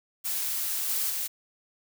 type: noise with level steps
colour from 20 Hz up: blue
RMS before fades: -30 / -28 / -31 dBFS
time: 0.24-1.28 s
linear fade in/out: 20 ms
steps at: 0.89 / 1.1 s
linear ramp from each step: 2 ms
effects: none

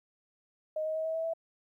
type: tone with pitch steps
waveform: sine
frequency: 622.3 / 629.2 / 636.1 / 643.1 / 650.2 / 657.4 Hz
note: D#5 / D#5 / D#5 / E5 / E5 / E5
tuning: 0 / +19 / +38 / -43 / -24 / -5 cents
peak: -30 dBFS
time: 0.76-1.336 s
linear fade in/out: 5 ms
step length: 96 ms
effects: 12-bit

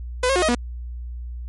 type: tone with pitch steps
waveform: sawtooth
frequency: 502 / 540 / 360.7 / 629 / 241.8 Hz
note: B4 / C#5 / F#4 / D#5 / B3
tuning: +28 / -45 / -44 / +19 / -36 cents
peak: -13 dBFS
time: 0.23-0.55 s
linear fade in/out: 5 ms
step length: 64 ms
effects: added 60 Hz sine -29 dBFS peak until 1.48 s + MP3 48 kbps

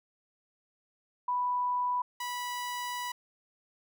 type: tone pair in turn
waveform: sine / sawtooth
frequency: 987.8 / 981.5 Hz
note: B5 / B5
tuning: 0 / -11 cents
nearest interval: unison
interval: 11 cents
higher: first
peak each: -27 / -30 dBFS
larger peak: first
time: 1.28-2.02 / 2.2-3.12 s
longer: second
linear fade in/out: 5 ms
effects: none

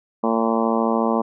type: harmonic tone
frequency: 113.8 Hz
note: A#2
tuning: 41 cents flat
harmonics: 2 / 3 / 4 / 5 / 6 / 7 / 8 / 9 / 10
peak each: -21 / -27 / -25 / -26 / -28 / -28 / -29 / -27 / -31 dBFS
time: 0.23-1.22 s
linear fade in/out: 10 ms
effects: none

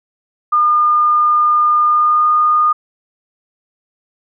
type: tone with pitch glide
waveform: sine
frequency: 1212 to 1223.3 Hz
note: D#6 to D#6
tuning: -46 to -30 cents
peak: -9 dBFS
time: 0.52-2.73 s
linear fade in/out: 10 ms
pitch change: +16 cents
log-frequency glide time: 1.85-2.27 s
effects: none

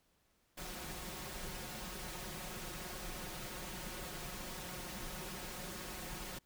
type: noise with comb filter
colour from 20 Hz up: pink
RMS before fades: -45 dBFS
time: 0.57-6.39 s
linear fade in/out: 10 ms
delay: 5.5 ms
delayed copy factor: +0.65
effects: pink hiss -75 dBFS RMS until 6.45 s

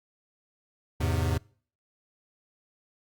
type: chord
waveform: square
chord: E augmented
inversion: none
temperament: equal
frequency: 82.41 / 103.83 / 130.81 Hz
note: E2 / G#2 / B#2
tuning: 0 / 0 / 0 cents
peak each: -28 / -31 / -32 dBFS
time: 1-1.38 s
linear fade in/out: 10 ms
effects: noise-tail reverb RT60 0.5 s tail -26 dB re dry + Opus 48 kbps

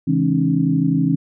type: tone cluster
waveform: sine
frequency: 136.3 / 164.3 / 210.8 / 271.2 / 303 Hz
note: C#3 / E3 / G#3 / C#4 / D#4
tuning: -29 / -5 / +26 / -38 / -46 cents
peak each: -24 / -18 / -27 / -18 / -25 dBFS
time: 0.07-1.16 s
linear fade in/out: 10 ms
effects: none

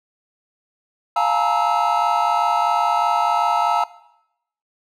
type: tone cluster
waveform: triangle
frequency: 699 / 840 / 905 / 948 / 1305 Hz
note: F5 / G#5 / A5 / A#5 / E6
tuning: +1 / +19 / +48 / +29 / -18 cents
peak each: -20 dBFS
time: 1.16-3.84 s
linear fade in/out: 5 ms
effects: noise-tail reverb RT60 0.8 s tail -18 dB re dry

